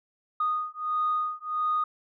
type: beating tone pair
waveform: sine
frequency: 1236 / 1237.5 Hz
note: D#6 / D#6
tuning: -12 / -10 cents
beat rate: 1.5 Hz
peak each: -28 dBFS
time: 0.4-1.84 s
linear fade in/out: 5 ms
effects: tanh soft clip ceiling -18 dBFS